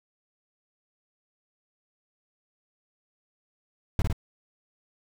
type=noise with echo; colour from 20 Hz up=brown; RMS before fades=-22 dBFS; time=3.99-4.02 s; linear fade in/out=2 ms; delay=54 ms; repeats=2; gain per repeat=-2 dB; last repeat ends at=4.128 s; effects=none